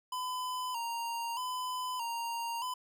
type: tone with vibrato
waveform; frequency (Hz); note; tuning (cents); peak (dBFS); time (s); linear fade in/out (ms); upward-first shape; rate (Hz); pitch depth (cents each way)
square; 969; B5; -33; -35; 0.12-2.74; 5; square; 0.8; 68
effects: none